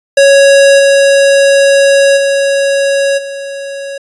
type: tone with level steps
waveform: square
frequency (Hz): 554.4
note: C#5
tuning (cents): 0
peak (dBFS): -3 / -5 / -9 / -20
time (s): 0.17-3.98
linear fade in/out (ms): 5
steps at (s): 0.78 / 2.16 / 3.17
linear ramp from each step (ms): 20
effects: resampled to 24000 Hz